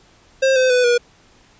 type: tone with pitch steps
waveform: square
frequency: 532 / 514.5 / 497.5 / 481.1 Hz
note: C5 / C5 / B4 / B4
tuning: +29 / -29 / +13 / -45 cents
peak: -13 dBFS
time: 0.42-0.98 s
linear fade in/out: 10 ms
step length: 140 ms
effects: pink hiss -52 dBFS RMS until 1.59 s + resampled to 16000 Hz